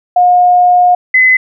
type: tone pair in turn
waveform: sine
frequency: 717 / 2028 Hz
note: F5 / B6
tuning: +45 / +45 cents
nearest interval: octave + tritone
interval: 1800 cents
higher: second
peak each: -4 dBFS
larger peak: neither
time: 0.16-0.95 / 1.14-1.37 s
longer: first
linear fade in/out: 5 ms
effects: none